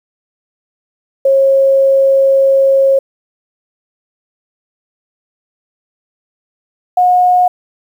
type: tone pair in turn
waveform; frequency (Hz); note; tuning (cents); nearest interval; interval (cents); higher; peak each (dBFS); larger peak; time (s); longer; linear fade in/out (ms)
sine; 542 / 723.5; C#5 / F#5; -39 / -39; perfect fourth; 500; second; -6; neither; 1.25-2.99 / 6.97-7.48; first; 5
effects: 7-bit